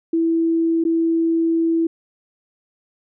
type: tone with dropouts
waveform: sine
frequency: 329.6 Hz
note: E4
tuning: in tune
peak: -15 dBFS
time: 0.13-1.87 s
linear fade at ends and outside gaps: 5 ms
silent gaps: 0.84-0.85 s
effects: none